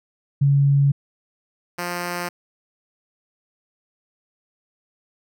sine / 5% pulse tone pair in turn, 140.4 / 175.77 Hz, C#3 / F3, +22 / +11 cents, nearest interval major third, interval 389 cents, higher second, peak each -13 / -14 dBFS, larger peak first, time 0.41-0.92 / 1.78-2.29 s, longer neither, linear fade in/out 10 ms, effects none

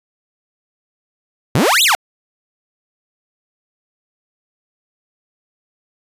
sawtooth exponential two-way sweep, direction up then down, 106.2 to 4142 to 668 Hz, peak -7 dBFS, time 1.55-1.95 s, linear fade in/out 0 ms, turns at 1.83 s, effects resampled to 32000 Hz

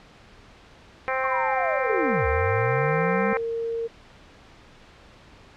harmonic tone, 262.1 Hz, C4, 3 cents sharp, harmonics 2 / 3 / 4 / 5 / 6 / 7 / 8 / 9, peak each -28 / -30 / -31 / -32 / -33 / -33 / -34 / -35 dBFS, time 1.08-3.37 s, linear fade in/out 0 ms
sine linear two-way sweep, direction down then up, 1100 to 69.3 to 206.8 Hz, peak -25 dBFS, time 1.24-3.33 s, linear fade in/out 0 ms, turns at 2.27 s
sine tone, 460 Hz, A#4, 23 cents flat, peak -25 dBFS, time 1.87-3.88 s, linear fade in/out 20 ms
effects pink hiss -50 dBFS RMS until 5.56 s + low-pass 4000 Hz 12 dB/octave

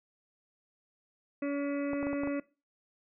harmonic tone, 283.8 Hz, C#4, 41 cents sharp, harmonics 1 / 2 / 4 / 5 / 6 / 7 / 8 / 9, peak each -31 / -36 / -47 / -49 / -56 / -47 / -55 / -50 dBFS, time 1.42-2.4 s, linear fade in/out 5 ms
clicks, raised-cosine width 1 ms, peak -25 dBFS, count 6, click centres 1.933 / 2.029 / 2.069 / 2.131 / 2.235 / 2.274 s
effects noise-tail reverb RT60 0.3 s tail -20 dB re dry

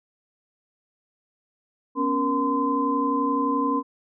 sine tone cluster, 247.5 / 279.1 / 471 / 1027 Hz, B3 / C#4 / A#4 / C6, +4 / +12 / +18 / -33 cents, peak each -30 / -24 / -30 / -24 dBFS, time 1.95-3.83 s, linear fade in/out 50 ms, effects none

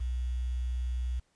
sine tone with quantisation, 61.74 Hz, B1, in tune, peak -29 dBFS, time 0-1.2 s, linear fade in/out 10 ms, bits 9, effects pink hiss -72 dBFS RMS until 1.35 s + resampled to 22050 Hz

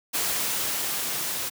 white noise with level ramp, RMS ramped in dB -26 to -30 dBFS, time 0.13-1.5 s, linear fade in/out 20 ms, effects high-pass 100 Hz 12 dB/octave

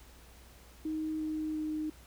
sine tone with pitch steps, 312.7 / 310.5 / 308.4 Hz, D#4 / D#4 / D#4, +9 / -3 / -15 cents, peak -32 dBFS, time 0.85-1.9 s, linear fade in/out 5 ms, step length 350 ms, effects added 60 Hz sine -55 dBFS peak until 2.06 s + pink hiss -58 dBFS RMS until 2.06 s

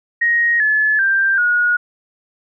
sine tone with pitch steps, 1877 / 1721.2 / 1578.4 / 1447.4 Hz, A#6 / A6 / G6 / F#6, +11 / -39 / +11 / -39 cents, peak -12 dBFS, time 0.21-1.77 s, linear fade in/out 10 ms, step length 390 ms, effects none

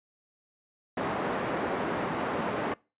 pink band-pass noise, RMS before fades -31 dBFS, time 0.97-2.74 s, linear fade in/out 5 ms, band 230 to 1400 Hz, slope 12 dB/octave, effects noise-tail reverb RT60 0.3 s tail -24 dB re dry + resampled to 8000 Hz

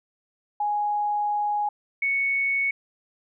sine tone pair in turn, 830.6 / 2217 Hz, G#5 / C#7, 0 / 0 cents, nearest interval octave + perfect fourth, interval 1700 cents, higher second, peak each -22 / -21 dBFS, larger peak second, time 0.6-1.69 / 2.02-2.71 s, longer first, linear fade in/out 5 ms, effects none

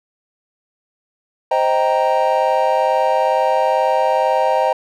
triangle chord, C minor seventh, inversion none, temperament equal with one note detuned, 523.3 / 625.5 / 784 / 932.3 Hz, C5 / Eb5 / G5 / Bb5, 0 / +9 / 0 / 0 cents, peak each -17 dBFS, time 1.51-4.73 s, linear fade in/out 5 ms, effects none

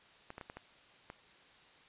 clicks, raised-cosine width 0.5 ms, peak -30 dBFS, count 6, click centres 0.304 / 0.381 / 0.412 / 0.499 / 0.57 / 1.101 s, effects white hiss -61 dBFS RMS until 1.88 s + resampled to 8000 Hz

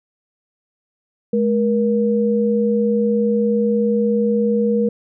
sine tone pair together, 212 / 475.2 Hz, G#3 / A#4, +36 / +33 cents, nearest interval octave + major second, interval 1397 cents, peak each -17 dBFS, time 1.33-4.89 s, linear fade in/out 5 ms, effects none

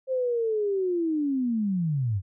sine linear sweep, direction down, 530 to 89.1 Hz, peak -23 dBFS, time 0.07-2.22 s, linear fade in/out 50 ms, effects none

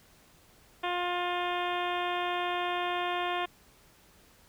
harmonic tone, 354.4 Hz, F4, 25 cents sharp, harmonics 1 / 2 / 3 / 4 / 5 / 6 / 7 / 8 / 9 / 10, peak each -36 / -33 / -35 / -41 / -40 / -44 / -41 / -44 / -43 / -45 dBFS, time 0.83-3.46 s, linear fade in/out 10 ms, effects pink hiss -60 dBFS RMS until 4.48 s

